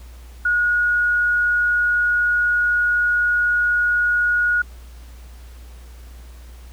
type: tone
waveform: sine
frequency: 1448 Hz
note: F#6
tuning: 38 cents flat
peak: -15 dBFS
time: 0.45-4.62 s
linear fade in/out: 5 ms
effects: added 60 Hz sine -37 dBFS peak until 6.72 s + pink hiss -50 dBFS RMS until 6.72 s